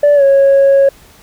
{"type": "tone with pitch glide", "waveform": "sine", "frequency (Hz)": [582, 550.3], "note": ["D5", "C#5"], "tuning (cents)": [-16, -13], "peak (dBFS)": -3, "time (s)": [0.03, 0.89], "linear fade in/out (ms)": 5, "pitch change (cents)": -97, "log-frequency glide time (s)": [0.15, 0.23], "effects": ["tanh soft clip ceiling -3 dBFS", "pink hiss -43 dBFS RMS until 1.22 s"]}